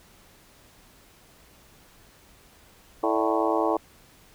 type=harmonic tone with a mistuned harmonic; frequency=110 Hz; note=A2; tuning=in tune; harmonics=3 / 4 / 5 / 6 / 7 / 8 / 9 / 10; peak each=-27 / -28 / -29 / -30 / -30 / -31 / -32 / -32 dBFS; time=3.03-3.77 s; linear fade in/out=5 ms; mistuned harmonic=5; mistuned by=+100 cents; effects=pink hiss -55 dBFS RMS until 4.34 s